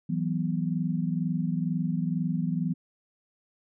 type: chord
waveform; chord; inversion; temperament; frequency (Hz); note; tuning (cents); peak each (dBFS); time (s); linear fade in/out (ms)
sine; E suspended second; none; equal with one note detuned; 164.81 / 186.93 / 246.9; E3 / F#3 / B3; 0 / +18 / 0; -28 / -30 / -32; 0.09-2.74; 10
effects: none